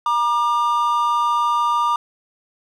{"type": "tone pair together", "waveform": "triangle", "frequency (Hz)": [950.7, 1197], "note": ["A#5", "D6"], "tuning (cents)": [34, 33], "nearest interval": "major third", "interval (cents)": 399, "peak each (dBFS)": [-18, -16], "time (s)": [0.06, 1.96], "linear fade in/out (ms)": 2, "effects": []}